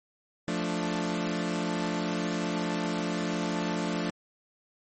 sawtooth chord, D minor, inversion first, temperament equal, 174.61 / 220 / 293.7 Hz, F3 / A3 / D4, 0 / 0 / 0 cents, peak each -28 / -29 / -29 dBFS, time 0.48-4.1 s, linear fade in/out 0 ms, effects MP3 32 kbps

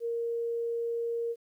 sine tone, 466.2 Hz, A#4, in tune, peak -29 dBFS, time 0-1.36 s, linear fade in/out 50 ms, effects 11-bit

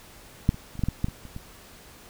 clicks, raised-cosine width 5 ms, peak -6 / -27 / -30 / -20 / -11 / -13 / -11 / -20 / -29 / -23 dBFS, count 10, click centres 0.491 / 0.544 / 0.754 / 0.793 / 0.837 / 0.886 / 1.044 / 1.085 / 1.253 / 1.364 s, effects pink hiss -49 dBFS RMS until 2.09 s

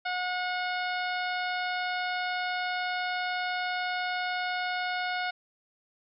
harmonic tone, 726 Hz, F#5, 33 cents flat, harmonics 1 / 2 / 3 / 4 / 5 / 6 / 7, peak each -32 / -33 / -37 / -42 / -42 / -43 / -49 dBFS, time 0.05-5.31 s, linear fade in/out 10 ms, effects none

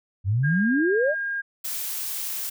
sine exponential sweep, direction up, 90.2 to 649 Hz, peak -19 dBFS, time 0.24-1.15 s, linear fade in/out 50 ms
sine tone, 1617 Hz, G#6, 47 cents flat, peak -25 dBFS, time 0.43-1.42 s, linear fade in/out 20 ms
blue noise, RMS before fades -30 dBFS, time 1.64-2.5 s, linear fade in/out 10 ms
effects none

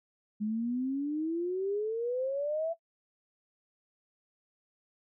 sine exponential sweep, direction up, 207.7 to 673 Hz, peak -29 dBFS, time 0.4-2.74 s, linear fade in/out 20 ms, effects noise-tail reverb RT60 0.1 s tail -18 dB re dry

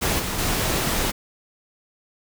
pink noise with level steps, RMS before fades -22 / -27 / -23 dBFS, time 0.01-1.12 s, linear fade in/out 20 ms, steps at 0.19 / 0.38 s, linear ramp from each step 10 ms, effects none

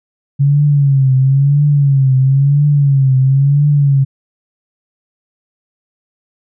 sine tone with vibrato, 138.59 Hz, C#3, in tune, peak -7 dBFS, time 0.39-4.05 s, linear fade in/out 20 ms, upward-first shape triangle, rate 0.99 Hz, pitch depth 110 cents each way, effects none

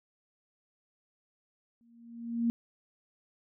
sine tone with exponential growth, 233.5 Hz, A#3, 3 cents sharp, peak -23 dBFS, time 1.81-2.5 s, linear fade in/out 0 ms, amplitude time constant 150 ms, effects none

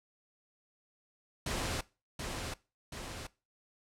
pink noise with echo, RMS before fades -35 dBFS, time 1.46-1.81 s, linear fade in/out 5 ms, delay 730 ms, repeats 2, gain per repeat -4 dB, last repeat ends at 3.27 s, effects noise-tail reverb RT60 0.3 s tail -21 dB re dry + low-pass 9000 Hz 12 dB/octave

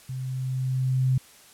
sine tone with level ramp, 130 Hz, C3, 11 cents flat, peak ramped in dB -30 to -18 dBFS, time 0.09-1.18 s, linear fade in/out 5 ms, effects white hiss -52 dBFS RMS until 1.53 s + low-pass 12000 Hz 12 dB/octave

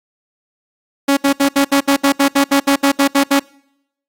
sawtooth tone bursts, 278.5 Hz, C#4, 8 cents sharp, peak -6 dBFS, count 15, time 1.08-3.397 s, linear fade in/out 10 ms, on 91 ms, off 68 ms, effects noise-tail reverb RT60 0.8 s tail -25 dB re dry + AAC 48 kbps

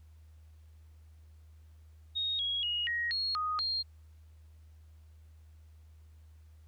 sine tone with pitch steps, 3736 / 3309 / 2881 / 1888 / 4296 / 1244 / 4220 Hz, A#7 / G#7 / F#7 / A#6 / C8 / D#6 / C8, +3 / -7 / -47 / +22 / +45 / -1 / +14 cents, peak -30 dBFS, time 2.15-3.83 s, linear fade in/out 20 ms, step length 240 ms, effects added 78 Hz sine -53 dBFS peak until 6.67 s + pink hiss -73 dBFS RMS until 6.67 s

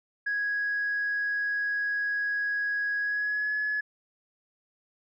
sine tone with pitch glide, 1660 to 1699.8 Hz, G#6 to G#6, -1 to +40 cents, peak -25 dBFS, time 0.26-3.81 s, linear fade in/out 10 ms, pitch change +41 cents, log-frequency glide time 3-3.53 s, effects tanh soft clip ceiling -22 dBFS

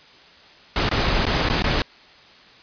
pink noise with dropouts, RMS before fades -20 dBFS, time 0.76-1.82 s, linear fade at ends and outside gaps 1 ms, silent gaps 0.891-0.913 / 1.254-1.266 / 1.488-1.499 / 1.623-1.641 s, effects white hiss -48 dBFS RMS until 2.62 s + resampled to 11025 Hz

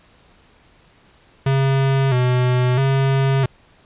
square tone with vibrato, 130.3 Hz, C3, 7 cents flat, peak -15 dBFS, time 1.46-3.46 s, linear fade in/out 5 ms, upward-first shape square, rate 0.76 Hz, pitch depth 68 cents each way, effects pink hiss -53 dBFS RMS until 3.85 s + resampled to 8000 Hz

